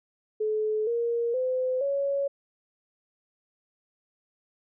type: tone with pitch steps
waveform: sine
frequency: 430.3 / 469.2 / 511.7 / 558 Hz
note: A4 / A#4 / C5 / C#5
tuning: -39 / +11 / -39 / +11 cents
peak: -24 dBFS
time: 0.4-2.28 s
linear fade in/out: 10 ms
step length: 470 ms
effects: none